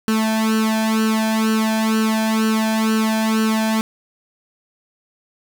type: tone with flanger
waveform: sawtooth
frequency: 220 Hz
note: A3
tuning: in tune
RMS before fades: -18 dBFS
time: 0.08-3.81 s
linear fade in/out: 0 ms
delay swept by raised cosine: 0.69 to 1.23 ms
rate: 2.1 Hz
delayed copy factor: +0.9
effects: none